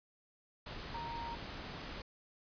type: tone in noise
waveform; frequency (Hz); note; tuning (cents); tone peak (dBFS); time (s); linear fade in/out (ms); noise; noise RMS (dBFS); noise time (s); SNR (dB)
sine; 932.3; A#5; 0; -41; 0.94-1.35; 5; pink; -45; 0.66-2.02; +1
effects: resampled to 11025 Hz